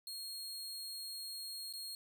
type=tone with dropouts; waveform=sawtooth; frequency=4265 Hz; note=C8; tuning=32 cents sharp; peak=-40 dBFS; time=0.07-1.95 s; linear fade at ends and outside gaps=1 ms; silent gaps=1.727-1.736 s; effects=13-bit